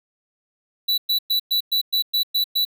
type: tone bursts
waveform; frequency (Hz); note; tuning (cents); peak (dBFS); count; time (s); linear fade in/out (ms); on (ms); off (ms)
square; 3951; B7; 0; -18; 9; 0.88-2.651; 10; 99; 110
effects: none